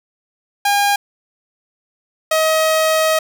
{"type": "tone pair in turn", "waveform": "sawtooth", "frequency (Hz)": [810, 633.6], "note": ["G#5", "D#5"], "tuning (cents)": [-43, 31], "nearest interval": "major third", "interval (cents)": 426, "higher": "first", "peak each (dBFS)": -9, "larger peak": "neither", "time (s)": [[0.65, 0.96], [2.31, 3.19]], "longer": "second", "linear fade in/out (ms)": 5, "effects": []}